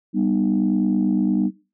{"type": "chord", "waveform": "sine", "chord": "G augmented", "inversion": "none", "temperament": "just", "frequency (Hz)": [196, 245, 306.2], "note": ["G3", "B3", "D#4"], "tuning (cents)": [0, -14, -28], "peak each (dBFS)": [-20, -21, -21], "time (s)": [0.13, 1.51], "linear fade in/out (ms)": 50, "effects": ["noise-tail reverb RT60 0.3 s tail -18 dB re dry", "tanh soft clip ceiling -10 dBFS"]}